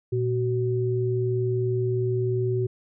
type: tone pair together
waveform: sine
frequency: 118.24 / 375.4 Hz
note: A#2 / F#4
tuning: +25 / +25 cents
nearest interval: octave + minor sixth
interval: 2000 cents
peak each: -24 / -25 dBFS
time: 0.12-2.67 s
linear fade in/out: 10 ms
effects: none